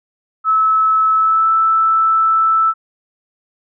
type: tone with pitch glide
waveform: sine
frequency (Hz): 1300 to 1318.9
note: E6 to E6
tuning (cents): -24 to +1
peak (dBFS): -10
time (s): 0.44-2.74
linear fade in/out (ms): 50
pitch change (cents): +25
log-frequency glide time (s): 1.15-1.5
effects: none